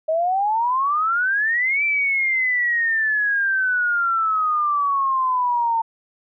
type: exponential two-way sweep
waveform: sine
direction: up then down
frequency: 622.3 to 2349 to 901 Hz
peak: -17 dBFS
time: 0.08-5.82 s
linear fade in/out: 10 ms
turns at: 1.84 s
effects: none